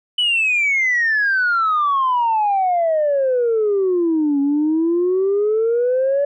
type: exponential two-way sweep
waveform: sine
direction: down then up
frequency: 3000 to 277.2 to 575 Hz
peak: -13 dBFS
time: 0.18-6.25 s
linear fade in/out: 5 ms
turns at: 4.4 s
effects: tanh soft clip ceiling -11 dBFS